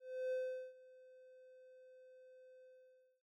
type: tone with ADSR envelope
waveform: triangle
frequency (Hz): 513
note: C5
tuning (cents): -34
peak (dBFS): -34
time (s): 0-3.22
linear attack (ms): 320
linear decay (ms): 410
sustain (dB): -23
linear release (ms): 580
effects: none

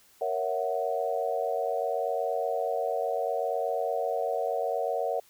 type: chord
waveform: sine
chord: F# dominant seventh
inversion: first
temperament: equal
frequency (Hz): 466.2 / 554.4 / 659.3 / 740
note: A#4 / C#5 / E5 / F#5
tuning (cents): 0 / 0 / 0 / 0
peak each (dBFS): -32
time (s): 0.21-5.2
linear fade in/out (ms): 5
effects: white hiss -60 dBFS RMS until 5.29 s

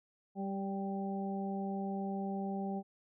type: harmonic tone with a mistuned harmonic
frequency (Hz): 196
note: G3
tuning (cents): 0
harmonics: 1 / 2 / 3 / 4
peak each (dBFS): -36 / -43 / -47 / -42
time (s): 0.35-2.83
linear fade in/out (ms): 50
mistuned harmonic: 3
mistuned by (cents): -20
effects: none

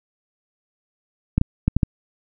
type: clicks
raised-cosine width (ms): 5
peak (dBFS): -4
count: 5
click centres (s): 1.38 / 1.414 / 1.68 / 1.766 / 1.832
effects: none

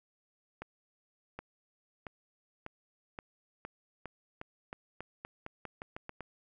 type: accelerating click train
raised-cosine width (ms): 0.5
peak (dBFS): -26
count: 17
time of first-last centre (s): 0.62-6.207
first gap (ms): 770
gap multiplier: 0.88
effects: none

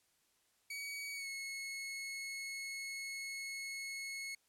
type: tone with pitch glide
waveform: sawtooth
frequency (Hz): 2261 to 2184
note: C#7 to C#7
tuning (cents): +34 to -26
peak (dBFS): -38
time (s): 0.7-4.35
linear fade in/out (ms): 5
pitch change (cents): -60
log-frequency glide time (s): 1.14-1.28
effects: white hiss -75 dBFS RMS until 4.48 s + low-pass 12000 Hz 12 dB/octave

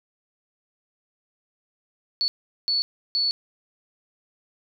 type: tone bursts at uneven times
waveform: sine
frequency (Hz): 4435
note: C#8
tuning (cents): 0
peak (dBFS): -20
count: 3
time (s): 2.21-2.28 / 2.68-2.82 / 3.15-3.31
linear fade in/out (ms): 0
effects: none

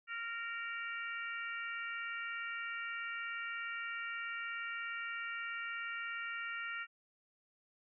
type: harmonic tone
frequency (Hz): 463.2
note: A#4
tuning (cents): -11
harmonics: 3 / 4 / 5 / 6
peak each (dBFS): -42 / -44 / -46 / -48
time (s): 0.07-6.87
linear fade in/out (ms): 50
effects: none

